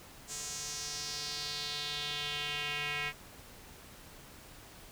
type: tone with band-pass filter sweep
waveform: square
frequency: 146.83 Hz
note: D3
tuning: in tune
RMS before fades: -38 dBFS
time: 0.27-3.13 s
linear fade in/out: 50 ms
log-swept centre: 7300 to 2300 Hz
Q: 3
effects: pink hiss -53 dBFS RMS until 4.91 s